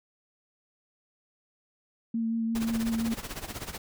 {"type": "tone with vibrato", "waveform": "sine", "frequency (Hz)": 227.3, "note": "A#3", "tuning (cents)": -43, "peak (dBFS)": -26, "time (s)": [2.14, 3.14], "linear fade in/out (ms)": 5, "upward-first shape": "triangle", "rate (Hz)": 5.7, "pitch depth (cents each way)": 19}
{"type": "noise with tremolo", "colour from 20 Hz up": "pink", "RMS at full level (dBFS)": -35, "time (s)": [2.55, 3.78], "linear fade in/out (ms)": 2, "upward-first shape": "sine", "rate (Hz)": 16, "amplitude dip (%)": 80}
{"effects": []}